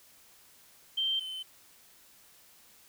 sine / triangle tone pair in turn, 3136 / 3064 Hz, G7 / G7, 0 / -40 cents, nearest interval unison, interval 40 cents, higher first, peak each -27 / -35 dBFS, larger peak first, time 0.97-1.2 / 1.2-1.43 s, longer neither, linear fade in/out 10 ms, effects white hiss -59 dBFS RMS until 2.88 s

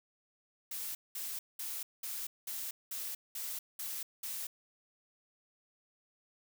blue noise bursts, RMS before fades -40 dBFS, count 9, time 0.71-4.47 s, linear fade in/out 5 ms, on 240 ms, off 200 ms, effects none

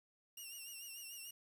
10% pulse tone with vibrato, 2794 Hz, F7, in tune, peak -40 dBFS, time 0.37-1.31 s, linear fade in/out 5 ms, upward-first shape triangle, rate 6.8 Hz, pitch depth 76 cents each way, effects 11-bit

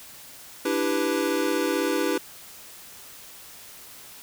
square chord, E minor seventh, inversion third, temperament equal, 293.7 / 329.6 / 392 / 493.9 Hz, D4 / E4 / G4 / B4, 0 / 0 / 0 / 0 cents, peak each -29 dBFS, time 0.65-2.18 s, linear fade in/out 5 ms, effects white hiss -45 dBFS RMS until 4.22 s

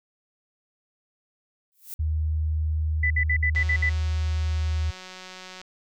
violet noise with exponential growth, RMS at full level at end -33 dBFS, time 1.72-1.94 s, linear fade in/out 0 ms, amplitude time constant 46 ms
sine tone, 77.8 Hz, D#2, in tune, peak -22 dBFS, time 1.99-4.91 s, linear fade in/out 10 ms
sine tone bursts, 1992 Hz, B6, 14 cents sharp, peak -21 dBFS, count 7, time 3.03-3.895 s, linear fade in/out 5 ms, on 73 ms, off 59 ms
click train, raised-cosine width 0.2 ms, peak -24 dBFS, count 383, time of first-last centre 3.55-5.615 s, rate 185 Hz
effects none

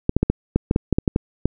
clicks, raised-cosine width 3 ms, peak -3 dBFS, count 12, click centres 0.094 / 0.166 / 0.23 / 0.3 / 0.56 / 0.711 / 0.761 / 0.927 / 0.985 / 1.078 / 1.161 / 1.456 s, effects none

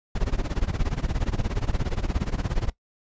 brown noise with tremolo, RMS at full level -22 dBFS, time 0.15-2.7 s, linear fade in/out 5 ms, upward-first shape sine, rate 17 Hz, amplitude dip 90%, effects noise-tail reverb RT60 0.1 s tail -20 dB re dry + resampled to 16000 Hz

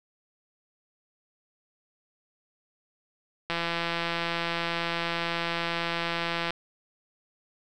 click train, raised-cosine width 0.3 ms, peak -13 dBFS, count 509, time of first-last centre 3.5-6.506 s, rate 169 Hz, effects none

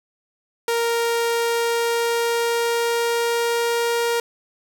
sawtooth tone with pitch glide, 466.2 to 469.4 Hz, A#4 to A#4, 0 to +12 cents, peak -15 dBFS, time 0.68-4.2 s, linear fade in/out 2 ms, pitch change +12 cents, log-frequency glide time 1.33-3.94 s, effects none

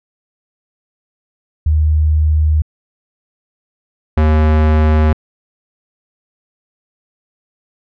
sine / square tone pair in turn, 77 / 77.37 Hz, D#2 / D#2, -17 / -9 cents, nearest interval unison, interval 8 cents, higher second, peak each -9 dBFS, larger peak neither, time 1.66-2.62 / 4.17-5.13 s, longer neither, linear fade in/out 5 ms, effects low-pass 2000 Hz 12 dB/octave

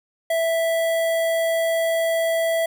square tone with notch filter, 659.3 Hz, E5, in tune, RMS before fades -21 dBFS, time 0.3-2.66 s, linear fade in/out 5 ms, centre 5300 Hz, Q 1.2, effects none

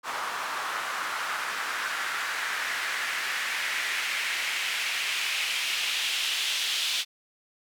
white noise with band-pass filter sweep, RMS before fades -30 dBFS, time 0.03-7.05 s, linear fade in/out 50 ms, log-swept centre 1100 to 3300 Hz, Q 2.1, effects none

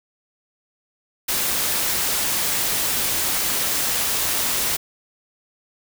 white noise, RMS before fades -22 dBFS, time 1.28-4.77 s, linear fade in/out 10 ms, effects none

